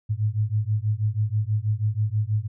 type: beating tone pair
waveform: sine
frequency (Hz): 103.83 / 110.03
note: G#2 / A2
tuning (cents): 0 / 0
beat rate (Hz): 6.2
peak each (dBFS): -24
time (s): 0.09-2.48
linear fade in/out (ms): 20
effects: none